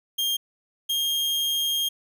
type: tone pair in turn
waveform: 40% pulse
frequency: 3210 / 3226 Hz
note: G7 / G7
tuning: +40 / +49 cents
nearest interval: unison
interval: 9 cents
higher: second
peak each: -22 dBFS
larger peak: neither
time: 0.18-0.37 / 0.89-1.89 s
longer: second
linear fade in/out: 10 ms
effects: none